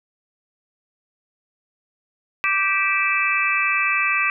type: harmonic tone with a mistuned harmonic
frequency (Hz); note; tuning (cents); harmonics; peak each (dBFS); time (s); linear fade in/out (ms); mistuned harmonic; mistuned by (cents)
390.7; G4; -6; 3 / 4 / 5 / 6 / 7; -24 / -27 / -25 / -22 / -23; 2.44-4.3; 0; 7; -78
effects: none